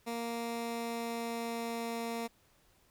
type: tone with pitch glide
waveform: 15% pulse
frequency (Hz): 233.1 to 231.5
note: A#3 to A#3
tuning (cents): 0 to -12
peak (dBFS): -29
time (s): 0.06-2.28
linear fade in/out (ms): 20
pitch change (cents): -12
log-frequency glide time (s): 0.5-2.03
effects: pink hiss -68 dBFS RMS until 2.9 s